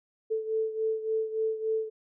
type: beating tone pair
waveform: sine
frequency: 440 / 443.5 Hz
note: A4 / A4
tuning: 0 / +14 cents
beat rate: 3.5 Hz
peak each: -28 / -33 dBFS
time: 0.3-1.9 s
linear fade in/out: 20 ms
effects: none